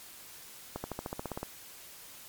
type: accelerating click train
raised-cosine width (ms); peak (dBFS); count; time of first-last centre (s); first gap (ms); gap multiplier
1; -21; 11; 0.76-1.43; 80; 0.96
effects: white hiss -50 dBFS RMS until 2.28 s + MP3 96 kbps